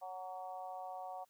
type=harmonic tone with a mistuned harmonic; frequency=185 Hz; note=F#3; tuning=in tune; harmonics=3 / 4 / 5 / 6; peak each=-51 / -44 / -51 / -55 dBFS; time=0.01-1.25 s; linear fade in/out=20 ms; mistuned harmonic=6; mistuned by=+33 cents; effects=white hiss -75 dBFS RMS until 1.29 s